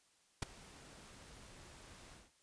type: noise with ADSR envelope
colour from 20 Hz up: pink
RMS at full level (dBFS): -36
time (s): 0.42-2.32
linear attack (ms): 6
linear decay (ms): 11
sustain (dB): -21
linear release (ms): 190
effects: white hiss -72 dBFS RMS until 2.42 s + resampled to 22050 Hz